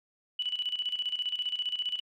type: tone with tremolo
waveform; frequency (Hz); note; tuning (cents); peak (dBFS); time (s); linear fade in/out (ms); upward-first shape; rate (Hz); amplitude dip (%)
sine; 2962; F#7; +1; -27; 0.39-2; 5; square; 15; 70
effects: MP3 64 kbps